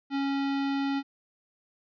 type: tone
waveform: square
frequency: 276.4 Hz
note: C#4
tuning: 5 cents flat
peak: -27 dBFS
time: 0.1-1.03 s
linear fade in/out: 50 ms
effects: resampled to 11025 Hz